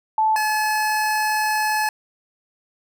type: tone pair in turn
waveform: sine / 25% pulse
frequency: 873 / 857.5 Hz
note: A5 / A5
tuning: -14 / -45 cents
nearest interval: unison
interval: 31 cents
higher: first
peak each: -15 dBFS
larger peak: neither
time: 0.18-0.36 / 0.36-1.89 s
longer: second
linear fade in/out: 2 ms
effects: none